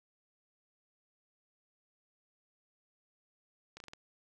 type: slowing click train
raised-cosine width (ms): 0.2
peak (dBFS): -30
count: 5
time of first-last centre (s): 3.77-3.934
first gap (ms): 32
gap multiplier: 1.17
effects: none